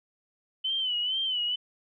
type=tone with vibrato; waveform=sine; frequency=3027 Hz; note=F#7; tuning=39 cents sharp; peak=-26 dBFS; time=0.64-1.56 s; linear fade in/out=10 ms; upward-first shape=sine; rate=2.2 Hz; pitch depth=81 cents each way; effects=none